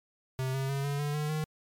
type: tone with pitch steps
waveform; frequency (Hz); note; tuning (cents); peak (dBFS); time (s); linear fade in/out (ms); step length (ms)
square; 130.81 / 134.49 / 138.27 / 142.16 / 146.15 / 150.26 / 154.49; C3 / C3 / C#3 / C#3 / D3 / D3 / D#3; 0 / +48 / -4 / +44 / -8 / +40 / -12; -30; 0.39-1.44; 0; 150
effects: MP3 96 kbps